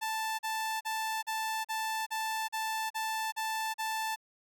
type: tone bursts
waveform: sawtooth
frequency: 881 Hz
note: A5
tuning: 2 cents sharp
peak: -28 dBFS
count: 10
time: 0.01-4.161 s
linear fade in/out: 20 ms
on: 380 ms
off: 39 ms
effects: none